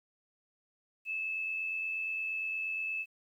sine tone with amplitude modulation, 2612 Hz, E7, 17 cents flat, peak -31 dBFS, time 1.05-3.06 s, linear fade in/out 50 ms, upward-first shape sine, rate 88.5 Hz, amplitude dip 35%, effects 11-bit

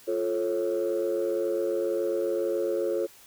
sine chord, F augmented, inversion none, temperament just, 349.2 / 436.5 / 545.7 Hz, F4 / A4 / C#5, 0 / -14 / -27 cents, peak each -28 dBFS, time 0.07-3.07 s, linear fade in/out 20 ms, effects tanh soft clip ceiling -19 dBFS + white hiss -53 dBFS RMS until 3.26 s

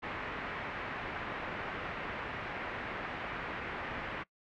white low-pass noise, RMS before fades -40 dBFS, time 0.02-4.24 s, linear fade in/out 20 ms, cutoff 2200 Hz, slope 24 dB/octave, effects noise-tail reverb RT60 0.1 s tail -22 dB re dry

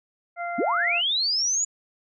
harmonic tone, 693 Hz, F5, 14 cents flat, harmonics 1 / 2 / 3, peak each -29 / -34 / -36 dBFS, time 0.36-1.02 s, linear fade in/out 50 ms
sine linear sweep, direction up, 189.9 to 6970 Hz, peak -21 dBFS, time 0.58-1.65 s, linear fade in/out 10 ms
effects none

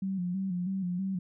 sine tone with vibrato, 185 Hz, F#3, in tune, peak -29 dBFS, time 0.02-1.19 s, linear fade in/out 5 ms, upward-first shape square, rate 3.1 Hz, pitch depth 67 cents each way, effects none

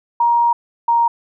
sine tone pair in turn, 943 / 935.9 Hz, A#5 / A#5, +20 / +7 cents, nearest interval unison, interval 13 cents, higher first, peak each -11 dBFS, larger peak neither, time 0.2-0.53 / 0.88-1.08 s, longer first, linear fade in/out 5 ms, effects none

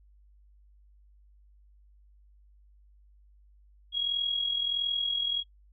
sine tone with amplitude modulation, 3300 Hz, G#7, 12 cents flat, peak -24 dBFS, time 3.92-5.44 s, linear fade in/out 50 ms, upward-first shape sine, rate 41.5 Hz, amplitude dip 60%, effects noise-tail reverb RT60 0.1 s tail -25 dB re dry + added 50 Hz sine -56 dBFS peak until 5.72 s

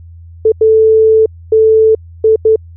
sine tone bursts at uneven times, 440 Hz, A4, in tune, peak -4 dBFS, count 5, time 0.45-0.52 / 0.61-1.26 / 1.52-1.95 / 2.24-2.36 / 2.45-2.56 s, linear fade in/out 5 ms, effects added 84 Hz sine -31 dBFS peak until 2.76 s

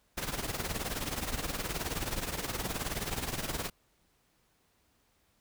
pink noise with tremolo, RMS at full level -32 dBFS, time 0.17-3.7 s, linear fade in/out 10 ms, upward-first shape triangle, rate 19 Hz, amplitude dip 80%, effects pink hiss -71 dBFS RMS until 5.4 s

